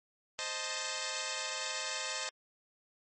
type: chord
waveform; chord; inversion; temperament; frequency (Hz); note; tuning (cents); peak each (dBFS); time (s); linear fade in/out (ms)
5% pulse; A diminished; first; equal; 523.3 / 622.3 / 880; C5 / Eb5 / A5; 0 / 0 / 0; -28; 0.39-2.29; 0
effects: MP3 32 kbps